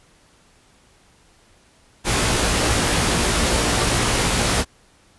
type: noise with comb filter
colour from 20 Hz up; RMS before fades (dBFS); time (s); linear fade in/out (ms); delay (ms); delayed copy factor
pink; -19; 2.04-4.65; 50; 17; +0.55
effects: pink hiss -55 dBFS RMS until 5.18 s + resampled to 24000 Hz